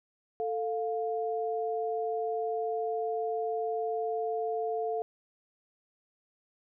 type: tone pair together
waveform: sine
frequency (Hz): 443.2 / 703.5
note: A4 / F5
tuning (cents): +13 / +12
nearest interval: minor sixth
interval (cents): 799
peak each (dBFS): -31 / -33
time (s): 0.4-5.02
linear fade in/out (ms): 0
effects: none